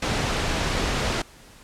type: low-pass noise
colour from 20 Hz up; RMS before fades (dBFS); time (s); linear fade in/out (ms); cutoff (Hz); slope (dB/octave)
pink; -25; 0.02-1.22; 5; 5800; 12
effects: pink hiss -49 dBFS RMS until 1.63 s + low-pass 11000 Hz 12 dB/octave